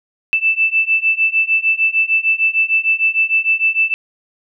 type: beating tone pair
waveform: sine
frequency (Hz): 2642 / 2648.6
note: E7 / E7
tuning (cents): +3 / +8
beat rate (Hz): 6.6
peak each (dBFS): -16 / -15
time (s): 0.33-3.94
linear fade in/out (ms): 0
effects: none